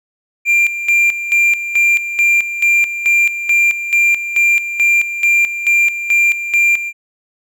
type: tone with tremolo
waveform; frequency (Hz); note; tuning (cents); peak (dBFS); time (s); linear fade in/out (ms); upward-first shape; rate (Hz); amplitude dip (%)
triangle; 2382; D7; +24; -7; 0.45-6.93; 50; square; 2.3; 70
effects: none